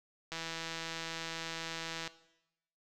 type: click train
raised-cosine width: 0.2 ms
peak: -22 dBFS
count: 289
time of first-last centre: 0.32-2.076 s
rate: 164 Hz
effects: noise-tail reverb RT60 0.9 s tail -17 dB re dry

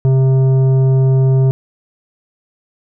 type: tone with tanh clipping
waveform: triangle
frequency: 132.4 Hz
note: C3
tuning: 21 cents sharp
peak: -10 dBFS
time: 0.05-1.51 s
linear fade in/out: 0 ms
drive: 14 dB
effects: none

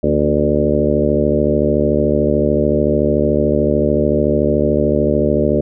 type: harmonic tone with a mistuned harmonic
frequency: 73.6 Hz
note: D2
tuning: 4 cents sharp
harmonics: 1 / 2 / 3 / 4 / 5 / 6 / 7 / 8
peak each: -22 / -22 / -19 / -21 / -19 / -20 / -22 / -19 dBFS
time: 0.03-5.61 s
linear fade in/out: 5 ms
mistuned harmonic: 3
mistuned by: +44 cents
effects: none

